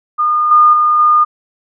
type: tone with level steps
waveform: sine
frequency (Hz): 1218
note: D#6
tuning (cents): -37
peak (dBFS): -10 / -4 / -8 / -6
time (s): 0.18-1.25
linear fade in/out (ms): 20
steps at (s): 0.51 / 0.73 / 0.99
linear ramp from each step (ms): 5
effects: none